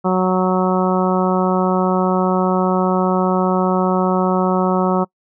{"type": "harmonic tone", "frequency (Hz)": 185, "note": "F#3", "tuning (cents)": 0, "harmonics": [1, 2, 3, 4, 5, 6, 7], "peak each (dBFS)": [-17, -20, -22, -23, -24, -25, -25], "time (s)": [0.04, 5.05], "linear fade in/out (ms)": 20, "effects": ["noise-tail reverb RT60 0.1 s tail -26 dB re dry"]}